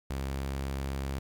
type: tone with pitch glide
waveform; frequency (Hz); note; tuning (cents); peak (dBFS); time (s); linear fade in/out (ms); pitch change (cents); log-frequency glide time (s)
sawtooth; 67.5 to 67.97; C#2 to C#2; -45 to -33; -28; 0.1-1.19; 5; +12; 0.21-0.41
effects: 10-bit